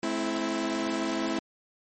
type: chord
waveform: sawtooth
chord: A minor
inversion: none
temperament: equal with one note detuned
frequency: 215.2 / 261.6 / 329.6 Hz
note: A3 / C4 / E4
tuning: -38 / 0 / 0 cents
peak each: -30 / -29 / -26 dBFS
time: 0.03-1.39 s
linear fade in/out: 2 ms
effects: MP3 32 kbps